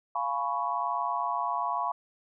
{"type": "chord", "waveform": "sine", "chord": "C# dominant seventh", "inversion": "first", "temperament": "equal with one note detuned", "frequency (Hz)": [698.5, 840.3, 987.8, 1108.7], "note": ["E#5", "G#5", "B5", "C#6"], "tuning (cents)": [0, 20, 0, 0], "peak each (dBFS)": [-34, -35, -31, -32], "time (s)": [0.15, 1.92], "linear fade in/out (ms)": 5, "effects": []}